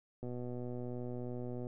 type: click train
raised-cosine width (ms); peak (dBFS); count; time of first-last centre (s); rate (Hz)
2; -30; 178; 0.23-1.669; 123
effects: none